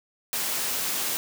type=high-pass noise; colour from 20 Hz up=white; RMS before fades=-28 dBFS; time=0.33-1.17 s; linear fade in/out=0 ms; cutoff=170 Hz; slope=12 dB/octave; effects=none